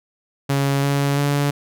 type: tone with pitch steps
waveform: sawtooth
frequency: 139.1 / 140.9 / 143.1 Hz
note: C#3 / C#3 / D3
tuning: +6 / +29 / -45 cents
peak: -13 dBFS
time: 0.49-1.51 s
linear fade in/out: 10 ms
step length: 340 ms
effects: none